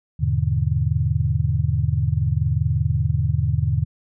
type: chord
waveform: sine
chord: E dominant seventh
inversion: none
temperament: just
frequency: 82.41 / 103.01 / 123.61 / 148.33 Hz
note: E2 / G#2 / B2 / D3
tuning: 0 / -14 / +2 / +18 cents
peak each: -23 dBFS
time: 0.19-3.85 s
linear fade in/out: 20 ms
effects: none